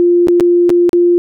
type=tone with dropouts; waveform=sine; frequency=349.2 Hz; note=F4; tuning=in tune; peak=-6 dBFS; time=0-1.18 s; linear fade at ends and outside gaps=0 ms; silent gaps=0.272-0.284 / 0.399-0.407 / 0.694-0.702 / 0.893-0.931 s; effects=none